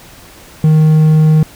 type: tone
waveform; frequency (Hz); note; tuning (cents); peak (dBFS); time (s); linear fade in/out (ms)
triangle; 155.8; D#3; +3; -3; 0.64-1.43; 2
effects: pink hiss -38 dBFS RMS until 1.55 s